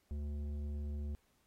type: tone with tanh clipping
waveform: triangle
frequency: 73.1 Hz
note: D2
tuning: 7 cents flat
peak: -39 dBFS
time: 0.11-1.15 s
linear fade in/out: 0 ms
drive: 15 dB
effects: pink hiss -75 dBFS RMS until 1.46 s + AAC 48 kbps